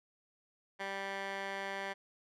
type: tone with band-pass filter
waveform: 15% pulse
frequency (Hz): 195.9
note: G3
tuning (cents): -1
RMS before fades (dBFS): -40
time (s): 0.79-1.94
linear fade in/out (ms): 20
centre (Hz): 1600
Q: 1.2
effects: none